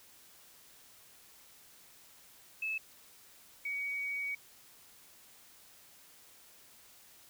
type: tone pair in turn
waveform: sine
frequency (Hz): 2607 / 2254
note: E7 / C#7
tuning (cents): -20 / +28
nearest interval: minor third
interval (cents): 252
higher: first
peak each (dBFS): -33 / -34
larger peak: first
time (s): 2.62-2.78 / 3.65-4.35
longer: second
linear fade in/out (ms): 5
effects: white hiss -59 dBFS RMS until 7.29 s